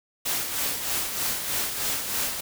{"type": "noise with tremolo", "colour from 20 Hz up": "white", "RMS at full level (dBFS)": -26, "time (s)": [0.25, 2.41], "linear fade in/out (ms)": 10, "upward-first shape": "sine", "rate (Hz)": 3.2, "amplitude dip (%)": 50, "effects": []}